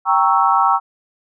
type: chord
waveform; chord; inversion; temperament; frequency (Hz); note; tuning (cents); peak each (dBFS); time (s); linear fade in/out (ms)
sine; G diminished seventh; none; equal; 784 / 932.3 / 1108.7 / 1318.5; G5 / Bb5 / Db6 / Fb6; 0 / 0 / 0 / 0; -17; 0.05-0.8; 50
effects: none